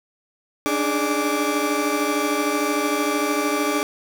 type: tone cluster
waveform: 30% pulse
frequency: 288.5 / 301.7 / 415 / 1165 Hz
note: D4 / D4 / G#4 / D6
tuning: -31 / +47 / -1 / -14 cents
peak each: -23 dBFS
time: 0.66-3.83 s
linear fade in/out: 0 ms
effects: none